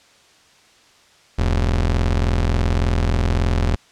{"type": "ring-modulated tone", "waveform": "40% pulse", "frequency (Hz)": 61.9, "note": "B1", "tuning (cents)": 5, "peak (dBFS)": -12, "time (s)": [1.38, 3.76], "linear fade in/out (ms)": 10, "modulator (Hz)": 21.7, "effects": ["white hiss -52 dBFS RMS until 3.91 s", "low-pass 6000 Hz 12 dB/octave"]}